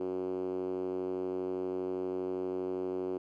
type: tone with band-pass filter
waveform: 5% pulse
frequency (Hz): 92.5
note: F#2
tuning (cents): 0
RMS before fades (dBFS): -35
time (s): 0-3.18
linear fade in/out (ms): 5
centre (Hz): 350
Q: 4.9
effects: none